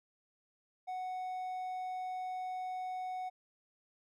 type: tone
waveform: triangle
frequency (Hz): 740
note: F#5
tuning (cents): 0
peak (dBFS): -35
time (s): 0.87-3.3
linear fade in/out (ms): 20
effects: none